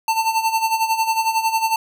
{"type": "tone with tremolo", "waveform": "square", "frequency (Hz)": 894, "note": "A5", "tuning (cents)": 27, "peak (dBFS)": -15, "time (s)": [0.08, 1.76], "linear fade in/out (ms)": 2, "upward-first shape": "sine", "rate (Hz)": 11, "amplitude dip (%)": 70, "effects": []}